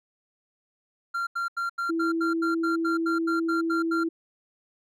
triangle tone bursts, 1381 Hz, F6, 20 cents flat, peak -24 dBFS, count 14, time 1.14-4.039 s, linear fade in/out 10 ms, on 130 ms, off 83 ms
sine tone, 329.6 Hz, E4, in tune, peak -24 dBFS, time 1.89-4.09 s, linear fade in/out 10 ms
effects none

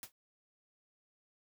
white noise with exponential decay, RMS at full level -41 dBFS, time 0.03-0.12 s, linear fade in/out 1 ms, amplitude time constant 19 ms, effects none

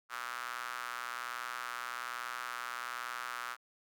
square tone with high-pass filter, 60.6 Hz, B1, 32 cents flat, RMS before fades -41 dBFS, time 0.09-3.57 s, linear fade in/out 50 ms, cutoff 1300 Hz, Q 3.7, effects none

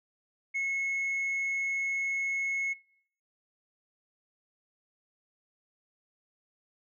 sine tone, 2183 Hz, C#7, 27 cents flat, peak -26 dBFS, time 0.54-2.74 s, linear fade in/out 20 ms, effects noise-tail reverb RT60 0.6 s tail -23 dB re dry + tanh soft clip ceiling -27 dBFS

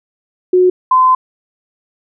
sine tone pair in turn, 365.2 / 1026.7 Hz, F#4 / C6, -23 / -33 cents, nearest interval octave + tritone, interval 1790 cents, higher second, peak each -6 dBFS, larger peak neither, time 0.53-0.7 / 0.91-1.15 s, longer second, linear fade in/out 5 ms, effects none

